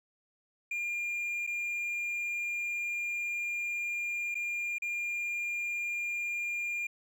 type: tone with dropouts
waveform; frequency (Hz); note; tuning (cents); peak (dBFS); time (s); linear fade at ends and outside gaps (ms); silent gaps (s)
triangle; 2406; D7; +41; -30; 0.71-6.87; 5; 1.467-1.473 / 4.345-4.352 / 4.784-4.82
effects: none